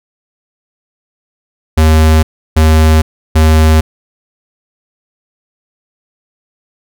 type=tone bursts; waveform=square; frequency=78.7 Hz; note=D#2; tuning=20 cents sharp; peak=-5 dBFS; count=3; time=1.77-3.81 s; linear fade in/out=10 ms; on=460 ms; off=330 ms; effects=none